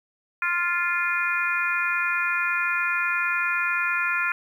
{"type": "harmonic tone", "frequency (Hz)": 349.2, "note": "F4", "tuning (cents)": 0, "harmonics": [3, 4, 5, 6, 7], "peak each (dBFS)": [-32, -25, -29, -33, -27], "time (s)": [0.42, 4.32], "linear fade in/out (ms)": 2, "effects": ["9-bit"]}